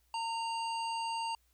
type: harmonic tone with a mistuned harmonic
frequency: 930 Hz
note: A#5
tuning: 4 cents flat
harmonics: 1 / 3 / 5 / 7 / 9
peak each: -34 / -42 / -45 / -59 / -51 dBFS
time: 0.14-1.35 s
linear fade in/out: 2 ms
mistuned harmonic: 1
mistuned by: -34 cents
effects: added 60 Hz sine -70 dBFS peak until 1.53 s + white hiss -74 dBFS RMS until 1.53 s